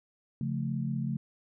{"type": "chord", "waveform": "sine", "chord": "Db augmented", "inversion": "none", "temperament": "equal", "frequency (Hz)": [138.59, 174.61, 220], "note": ["Db3", "F3", "A3"], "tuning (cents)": [0, 0, 0], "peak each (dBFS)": [-32, -36, -34], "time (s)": [0.41, 1.17], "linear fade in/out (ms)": 2, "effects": []}